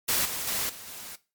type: noise with level steps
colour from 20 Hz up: white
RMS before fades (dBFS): -25 / -33 / -29 / -43 / -41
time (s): 0.08-1.16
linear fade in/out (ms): 10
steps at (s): 0.25 / 0.47 / 0.69 / 0.87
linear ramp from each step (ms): 5
effects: noise-tail reverb RT60 0.3 s tail -18 dB re dry + MP3 96 kbps